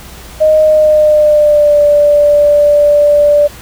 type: tone with pitch glide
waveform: sine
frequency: 620 to 586.2 Hz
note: D#5 to D5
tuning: -6 to -3 cents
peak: -4 dBFS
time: 0.4-3.48 s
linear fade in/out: 20 ms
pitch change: -97 cents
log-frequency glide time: 0.62-1.8 s
effects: added 60 Hz sine -33 dBFS peak until 3.61 s + pink hiss -33 dBFS RMS until 3.61 s